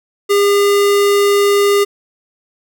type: tone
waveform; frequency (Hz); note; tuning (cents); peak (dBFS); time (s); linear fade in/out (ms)
square; 404.4; G#4; -46; -10; 0.29-1.85; 20
effects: none